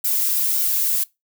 violet noise with flanger, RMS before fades -20 dBFS, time 0.04-1.04 s, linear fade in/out 10 ms, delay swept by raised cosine 1.3 to 2.6 ms, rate 1.8 Hz, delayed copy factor +0.5, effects noise-tail reverb RT60 0.2 s tail -22 dB re dry

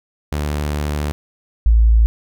sawtooth / sine tone pair in turn, 74 / 55.89 Hz, D2 / A1, +14 / +28 cents, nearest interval perfect fourth, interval 486 cents, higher first, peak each -15 / -8 dBFS, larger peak second, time 0.32-1.12 / 1.66-2.06 s, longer first, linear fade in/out 0 ms, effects none

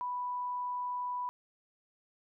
sine tone, 987.8 Hz, B5, in tune, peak -33 dBFS, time 0.01-1.29 s, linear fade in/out 0 ms, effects none

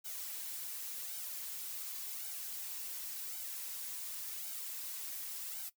blue noise with flanger, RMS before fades -43 dBFS, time 0.04-5.7 s, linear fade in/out 20 ms, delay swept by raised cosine 1.3 to 6 ms, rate 0.9 Hz, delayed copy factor +0.9, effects noise-tail reverb RT60 0.1 s tail -17 dB re dry

